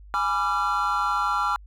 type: chord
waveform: triangle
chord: G# diminished seventh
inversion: none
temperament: equal with one note detuned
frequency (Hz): 830.6 / 987.8 / 1174.7 / 1369.7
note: G#5 / B5 / D6 / F6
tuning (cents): 0 / 0 / 0 / -34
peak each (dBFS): -27 / -27 / -26 / -23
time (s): 0.14-1.56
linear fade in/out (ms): 0
effects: added 50 Hz sine -43 dBFS peak until 1.66 s